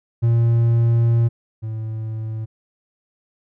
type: tone pair in turn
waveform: triangle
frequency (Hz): 116.54 / 110.36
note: A#2 / A2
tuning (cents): 0 / +6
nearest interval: minor second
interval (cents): 94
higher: first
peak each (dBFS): -11 / -22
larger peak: first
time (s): 0.22-1.29 / 1.62-2.46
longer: first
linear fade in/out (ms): 20
effects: none